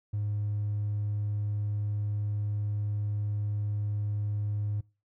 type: tone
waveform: triangle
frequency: 103.83 Hz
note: G#2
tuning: in tune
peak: -25 dBFS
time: 0.13-4.81 s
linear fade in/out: 10 ms
effects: noise-tail reverb RT60 0.3 s tail -25 dB re dry + tanh soft clip ceiling -24 dBFS